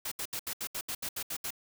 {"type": "noise bursts", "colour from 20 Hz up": "white", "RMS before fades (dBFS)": -36, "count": 11, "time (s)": [0.05, 1.506], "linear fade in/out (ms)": 5, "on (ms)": 66, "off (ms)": 73, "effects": []}